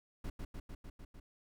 brown noise with echo, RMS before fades -39 dBFS, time 0.24-0.3 s, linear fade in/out 5 ms, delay 150 ms, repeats 6, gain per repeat -2 dB, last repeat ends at 1.2 s, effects none

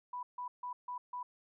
sine tone bursts, 987.8 Hz, B5, in tune, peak -38 dBFS, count 5, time 0.13-1.23 s, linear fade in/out 5 ms, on 100 ms, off 150 ms, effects none

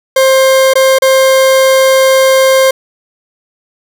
40% pulse tone with dropouts, 529 Hz, C5, 19 cents sharp, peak -4 dBFS, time 0.16-2.71 s, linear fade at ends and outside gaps 5 ms, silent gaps 0.737-0.754 / 0.987-1.02 s, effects none

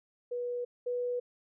sine tone pair in turn, 487.1 / 490.2 Hz, B4 / B4, -24 / -13 cents, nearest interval unison, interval 11 cents, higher second, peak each -32 / -30 dBFS, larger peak second, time 0.31-0.65 / 0.86-1.2 s, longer neither, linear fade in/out 10 ms, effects none

